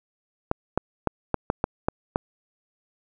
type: clicks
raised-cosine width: 1 ms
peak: -7 dBFS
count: 8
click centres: 0.514 / 0.776 / 1.073 / 1.343 / 1.501 / 1.641 / 1.885 / 2.159 s
effects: none